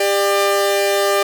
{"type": "tone pair together", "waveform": "sawtooth", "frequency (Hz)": [398.4, 597], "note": ["G4", "D5"], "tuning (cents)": [28, 28], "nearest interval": "perfect fifth", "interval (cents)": 700, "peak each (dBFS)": -13, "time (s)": [0, 1.23], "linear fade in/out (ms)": 5, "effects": []}